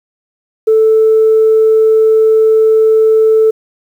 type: tone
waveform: sine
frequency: 440 Hz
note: A4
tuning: in tune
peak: -4 dBFS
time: 0.67-3.51 s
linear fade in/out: 10 ms
effects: tanh soft clip ceiling -1 dBFS + 7-bit